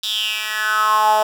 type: tone with high-pass filter sweep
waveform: 10% pulse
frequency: 214.6 Hz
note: A3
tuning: 43 cents flat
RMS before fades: -18 dBFS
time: 0.03-1.23 s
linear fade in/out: 5 ms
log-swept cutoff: 3900 to 700 Hz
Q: 6
effects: none